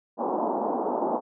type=band-pass noise; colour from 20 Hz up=white; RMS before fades=-27 dBFS; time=0.17-1.21 s; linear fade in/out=50 ms; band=210 to 960 Hz; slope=48 dB/octave; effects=none